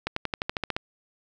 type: accelerating click train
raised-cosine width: 0.3 ms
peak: -11 dBFS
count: 10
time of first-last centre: 0.07-0.765 s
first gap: 94 ms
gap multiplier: 0.95
effects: none

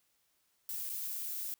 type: noise with dropouts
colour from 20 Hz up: violet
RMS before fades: -39 dBFS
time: 0.69-1.54 s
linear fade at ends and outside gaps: 1 ms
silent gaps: 0.893-0.898 s
effects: white hiss -75 dBFS RMS until 1.59 s

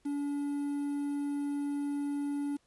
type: tone with quantisation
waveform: triangle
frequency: 286.3 Hz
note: D4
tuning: 44 cents flat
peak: -29 dBFS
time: 0.05-2.57 s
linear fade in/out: 10 ms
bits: 9
effects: pink hiss -71 dBFS RMS until 2.66 s + resampled to 24000 Hz

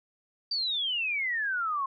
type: exponential sweep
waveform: sine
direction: down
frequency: 4700 to 1057 Hz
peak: -27 dBFS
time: 0.51-1.86 s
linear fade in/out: 5 ms
effects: none

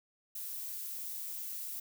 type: noise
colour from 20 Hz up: violet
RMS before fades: -41 dBFS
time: 0.35-1.8 s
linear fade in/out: 5 ms
effects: none

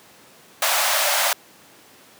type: high-pass noise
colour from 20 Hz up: pink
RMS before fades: -20 dBFS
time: 0.62-1.33 s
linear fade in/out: 2 ms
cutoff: 560 Hz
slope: 96 dB/octave
effects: pink hiss -49 dBFS RMS until 2.19 s + high-pass 200 Hz 12 dB/octave

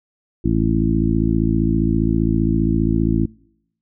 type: harmonic tone with a mistuned harmonic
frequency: 55.1 Hz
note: A1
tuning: 3 cents sharp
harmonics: 1 / 2 / 3 / 4 / 5 / 6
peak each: -22 / -22 / -22 / -22 / -22 / -22 dBFS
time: 0.44-3.26 s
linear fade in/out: 10 ms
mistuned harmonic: 1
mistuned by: -37 cents
effects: noise-tail reverb RT60 0.8 s tail -26 dB re dry

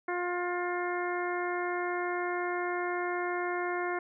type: harmonic tone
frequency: 354.4 Hz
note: F4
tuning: 25 cents sharp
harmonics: 1 / 2 / 3 / 4 / 5 / 6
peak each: -33 / -36 / -38 / -39 / -40 / -41 dBFS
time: 0.08-3.99 s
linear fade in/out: 5 ms
effects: none

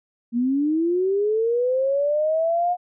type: linear sweep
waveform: sine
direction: up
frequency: 230 to 722 Hz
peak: -18 dBFS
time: 0.32-2.77 s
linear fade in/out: 50 ms
effects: none

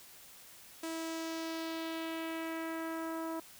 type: tone with low-pass filter sweep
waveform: sawtooth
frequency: 325.7 Hz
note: E4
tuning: 21 cents flat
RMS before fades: -39 dBFS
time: 0.83-3.4 s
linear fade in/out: 5 ms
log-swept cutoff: 9200 to 1100 Hz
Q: 1.6
effects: white hiss -55 dBFS RMS until 3.59 s

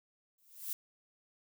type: noise with exponential growth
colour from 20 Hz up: violet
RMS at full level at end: -35 dBFS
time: 0.38-0.73 s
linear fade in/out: 2 ms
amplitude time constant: 76 ms
effects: none

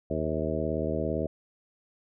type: harmonic tone with a mistuned harmonic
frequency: 77.78 Hz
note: D#2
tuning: in tune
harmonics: 1 / 2 / 3 / 4 / 5 / 6 / 7 / 8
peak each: -35 / -35 / -35 / -35 / -35 / -35 / -35 / -35 dBFS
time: 0.1-1.27 s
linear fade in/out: 5 ms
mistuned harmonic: 8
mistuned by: +53 cents
effects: none

